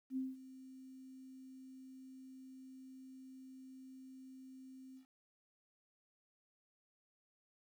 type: tone with ADSR envelope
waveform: sine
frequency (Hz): 261.8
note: C4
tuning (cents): +1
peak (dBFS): -35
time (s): 0.1-5.06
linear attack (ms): 68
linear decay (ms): 190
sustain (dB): -17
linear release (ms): 97
effects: 12-bit